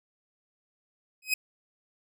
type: tone with exponential growth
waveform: sawtooth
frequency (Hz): 2526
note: D#7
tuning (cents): +26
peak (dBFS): -17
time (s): 1.22-1.34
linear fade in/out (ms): 5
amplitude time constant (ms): 24
effects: none